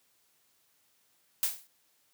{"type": "noise with exponential decay", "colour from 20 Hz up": "blue", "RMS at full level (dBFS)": -25, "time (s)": [1.43, 1.67], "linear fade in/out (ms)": 0, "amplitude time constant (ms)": 52, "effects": ["white hiss -70 dBFS RMS until 2.13 s", "high-pass 80 Hz 12 dB/octave"]}